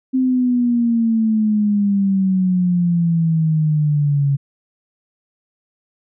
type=exponential sweep; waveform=sine; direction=down; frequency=261.6 to 138.59 Hz; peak=-13 dBFS; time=0.13-4.37 s; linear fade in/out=20 ms; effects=none